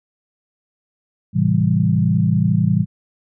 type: chord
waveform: sine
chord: A minor seventh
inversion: none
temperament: equal with one note detuned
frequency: 110 / 132.95 / 164.81 / 196 Hz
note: A2 / C3 / E3 / G3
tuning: 0 / +28 / 0 / 0 cents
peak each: -19 / -21 / -17 / -19 dBFS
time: 1.33-2.86 s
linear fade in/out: 50 ms
effects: none